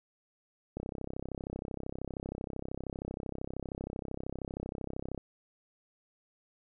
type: click train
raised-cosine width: 2 ms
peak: -24 dBFS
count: 146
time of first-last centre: 0.77-5.177 s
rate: 32.9 Hz
effects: none